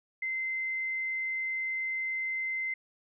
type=tone; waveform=sine; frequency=2071 Hz; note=C7; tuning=18 cents flat; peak=-30 dBFS; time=0.22-2.74 s; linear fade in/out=5 ms; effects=none